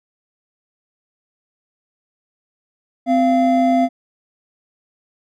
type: tone pair together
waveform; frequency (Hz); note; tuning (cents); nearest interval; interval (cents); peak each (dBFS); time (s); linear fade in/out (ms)
triangle; 257.9 / 688.5; C4 / F5; -25 / -25; octave + perfect fourth; 1700; -13; 3.06-3.89; 50
effects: none